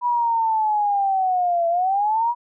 sine linear two-way sweep, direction down then up, 980 to 670 to 970 Hz, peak -17 dBFS, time 0.01-2.35 s, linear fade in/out 50 ms, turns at 1.68 s, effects none

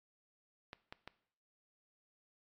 clicks, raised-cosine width 0.3 ms, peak -30 dBFS, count 3, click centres 0.731 / 0.925 / 1.076 s, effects noise-tail reverb RT60 0.6 s tail -18 dB re dry + AAC 64 kbps

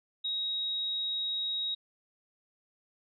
sine tone, 3794 Hz, A#7, 30 cents sharp, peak -30 dBFS, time 0.24-1.75 s, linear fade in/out 10 ms, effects none

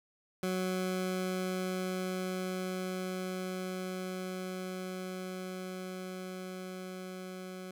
20% pulse tone with level ramp, 185 Hz, F#3, in tune, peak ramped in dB -26 to -37 dBFS, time 0.43-7.71 s, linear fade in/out 2 ms, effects none

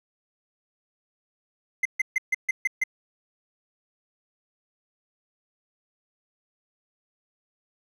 triangle tone bursts, 2069 Hz, C7, 20 cents flat, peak -18 dBFS, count 7, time 1.83-2.838 s, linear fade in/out 5 ms, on 24 ms, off 140 ms, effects none

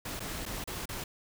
pink noise with dropouts, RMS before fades -38 dBFS, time 0.05-1.04 s, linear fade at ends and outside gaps 5 ms, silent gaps 0.195-0.203 / 0.455-0.461 / 0.641-0.674 / 0.856-0.89 s, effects none

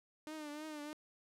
sawtooth tone with vibrato, 302.6 Hz, D#4, 48 cents flat, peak -40 dBFS, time 0.27-0.93 s, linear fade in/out 0 ms, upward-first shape triangle, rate 3.2 Hz, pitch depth 72 cents each way, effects low-pass 12000 Hz 12 dB/octave

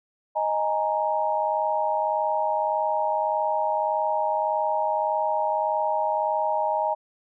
sine chord, D# suspended fourth, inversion none, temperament equal, 622.3 / 830.6 / 932.3 Hz, D#5 / G#5 / A#5, 0 / 0 / 0 cents, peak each -26 dBFS, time 0.35-6.95 s, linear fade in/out 20 ms, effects none

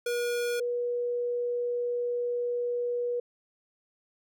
square / sine tone pair in turn, 480.6 / 483.9 Hz, B4 / B4, -47 / -35 cents, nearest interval unison, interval 12 cents, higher second, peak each -28 / -27 dBFS, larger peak second, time 0.06-0.6 / 0.6-3.2 s, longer second, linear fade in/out 5 ms, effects none

